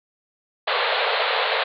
pink band-pass noise, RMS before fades -22 dBFS, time 0.67-1.64 s, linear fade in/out 10 ms, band 440 to 4300 Hz, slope 96 dB/octave, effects none

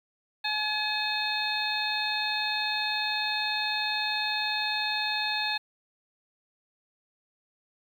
harmonic tone with a mistuned harmonic, 850 Hz, G#5, 40 cents sharp, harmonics 1 / 2 / 3 / 4 / 5, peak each -33 / -33 / -33 / -33 / -33 dBFS, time 0.44-5.58 s, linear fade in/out 10 ms, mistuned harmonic 4, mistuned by +120 cents, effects 9-bit

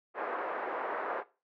pink band-pass noise, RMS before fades -36 dBFS, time 0.14-1.24 s, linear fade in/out 50 ms, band 420 to 1600 Hz, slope 24 dB/octave, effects noise-tail reverb RT60 0.3 s tail -18 dB re dry

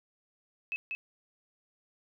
sine tone with echo, 2593 Hz, E7, 29 cents flat, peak -31 dBFS, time 0.72-0.76 s, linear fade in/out 0 ms, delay 190 ms, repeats 1, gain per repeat -2 dB, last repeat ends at 0.95 s, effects none

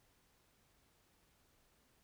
silence, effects pink hiss -73 dBFS RMS until 2.03 s

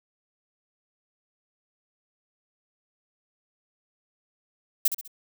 violet noise with echo, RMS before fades -20 dBFS, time 4.85-4.88 s, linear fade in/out 5 ms, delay 66 ms, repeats 3, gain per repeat -8 dB, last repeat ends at 5.078 s, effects none

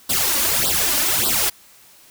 white noise with flanger, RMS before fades -19 dBFS, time 0.09-1.5 s, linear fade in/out 10 ms, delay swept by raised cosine 0.22 to 3.52 ms, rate 1.7 Hz, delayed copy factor +1, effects white hiss -49 dBFS RMS until 2.1 s

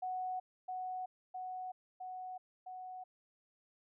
sine tone with echo, 740 Hz, F#5, in tune, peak -36 dBFS, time 0.02-0.4 s, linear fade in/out 10 ms, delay 660 ms, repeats 4, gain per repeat -2 dB, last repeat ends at 3.04 s, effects none

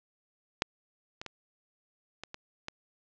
clicks, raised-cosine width 0.2 ms, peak -8 / -22 / -22 / -22 / -23 / -19 dBFS, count 6, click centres 0.621 / 1.215 / 1.263 / 2.236 / 2.344 / 2.684 s, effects low-pass 6000 Hz 12 dB/octave

